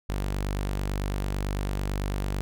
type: tone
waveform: sawtooth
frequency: 49 Hz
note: G1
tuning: in tune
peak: -23 dBFS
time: 0.09-2.41 s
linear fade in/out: 0 ms
effects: none